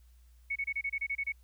sine tone bursts, 2217 Hz, C#7, in tune, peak -30 dBFS, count 10, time 0.5-1.323 s, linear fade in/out 10 ms, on 58 ms, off 27 ms, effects added 60 Hz sine -56 dBFS peak until 1.43 s + white hiss -72 dBFS RMS until 1.43 s

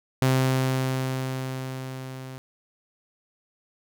sawtooth tone with level ramp, 130.81 Hz, C3, in tune, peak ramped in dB -14 to -33 dBFS, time 0.22-2.38 s, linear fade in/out 0 ms, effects none

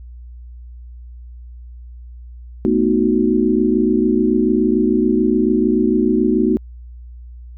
sine chord, B dominant seventh, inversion third, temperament equal, 220 / 246.9 / 311.1 / 370 Hz, A3 / B3 / D#4 / F#4, 0 / 0 / 0 / 0 cents, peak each -18 dBFS, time 2.65-6.57 s, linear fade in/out 0 ms, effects added 60 Hz sine -33 dBFS peak until 7.57 s

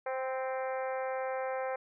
harmonic tone with a mistuned harmonic, 261.6 Hz, C4, in tune, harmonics 2 / 3 / 4 / 5 / 6 / 7 / 8 / 9, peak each -34 / -38 / -44 / -46 / -46 / -49 / -49 / -53 dBFS, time 0.06-1.76 s, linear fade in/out 5 ms, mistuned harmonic 4, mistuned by -16 cents, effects none

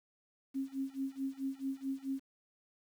sine tone with tremolo, 270 Hz, C#4, 45 cents flat, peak -32 dBFS, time 0.54-2.2 s, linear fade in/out 20 ms, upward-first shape sine, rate 4.6 Hz, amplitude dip 95%, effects 10-bit

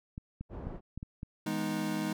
clicks, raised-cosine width 5 ms, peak -27 dBFS, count 6, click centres 0.179 / 0.41 / 0.67 / 0.976 / 1.029 / 1.231 s
pink low-pass noise, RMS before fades -42 dBFS, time 0.49-0.81 s, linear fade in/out 50 ms, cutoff 700 Hz, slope 12 dB/octave
square chord, E major seventh, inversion none, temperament equal with one note detuned, 162.26 / 207.7 / 246.9 / 311.1 Hz, E3 / G#3 / B3 / D#4, -27 / 0 / 0 / 0 cents, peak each -40 / -36 / -41 / -36 dBFS, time 1.46-2.13 s, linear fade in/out 5 ms
effects none

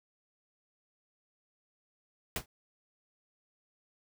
pink noise with exponential decay, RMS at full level -28 dBFS, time 2.36-2.46 s, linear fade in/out 2 ms, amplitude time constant 20 ms, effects none

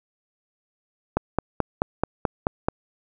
click train, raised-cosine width 1 ms, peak -6 dBFS, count 8, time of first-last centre 1.17-2.685 s, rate 4.62 Hz, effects none

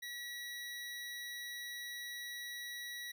25% pulse tone, 1930 Hz, B6, 40 cents flat, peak -39 dBFS, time 0.02-3.12 s, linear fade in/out 10 ms, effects none

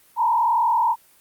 sine tone with frequency modulation, 936 Hz, A#5, 7 cents sharp, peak -16 dBFS, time 0.16-0.96 s, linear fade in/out 50 ms, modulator 41.4 Hz, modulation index 1.3, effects white hiss -55 dBFS RMS until 1.2 s + Opus 32 kbps

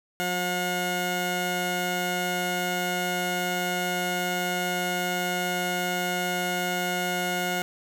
15% pulse tone pair together, 179.75 / 719 Hz, F#3 / F#5, -50 / -50 cents, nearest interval 2 octaves, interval 2400 cents, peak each -23 / -22 dBFS, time 0.2-7.62 s, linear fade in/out 0 ms, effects none

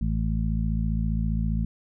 harmonic tone, 55 Hz, A1, in tune, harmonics 1 / 2 / 3 / 4, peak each -25 / -31 / -29 / -31 dBFS, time 0.01-1.65 s, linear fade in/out 5 ms, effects none

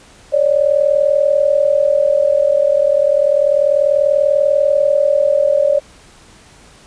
sine tone pair together, 554.4 / 594.7 Hz, C#5 / D5, 0 / +22 cents, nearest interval minor second, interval 122 cents, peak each -13 dBFS, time 0.32-5.8 s, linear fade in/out 20 ms, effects pink hiss -44 dBFS RMS until 6.86 s + resampled to 22050 Hz

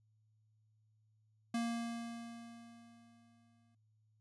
square tone with exponential decay, 233.1 Hz, A#3, in tune, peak -34 dBFS, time 1.54-3.75 s, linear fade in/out 5 ms, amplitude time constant 480 ms, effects added 108 Hz sine -70 dBFS peak until 4.2 s + resampled to 24000 Hz

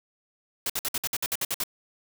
white noise bursts, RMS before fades -28 dBFS, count 11, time 0.66-1.637 s, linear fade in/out 2 ms, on 37 ms, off 57 ms, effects none

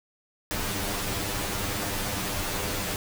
pink noise with comb filter, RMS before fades -30 dBFS, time 0.51-2.96 s, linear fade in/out 0 ms, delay 10 ms, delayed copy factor +0.9, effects none

